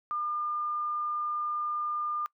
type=tone; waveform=sine; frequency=1205 Hz; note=D6; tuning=44 cents sharp; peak=-29 dBFS; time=0.11-2.26 s; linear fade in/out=0 ms; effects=noise-tail reverb RT60 0.1 s tail -23 dB re dry